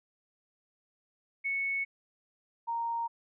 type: tone pair in turn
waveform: sine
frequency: 2210 / 929.2 Hz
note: C#7 / A#5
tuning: -6 / -6 cents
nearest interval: octave + minor third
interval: 1500 cents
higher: first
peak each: -29 / -30 dBFS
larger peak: first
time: 1.44-1.85 / 2.67-3.08 s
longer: neither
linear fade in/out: 20 ms
effects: none